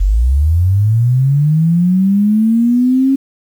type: linear sweep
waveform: sine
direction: up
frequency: 43.65 to 273.1 Hz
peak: -8 dBFS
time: 0-3.16 s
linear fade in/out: 10 ms
effects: 7-bit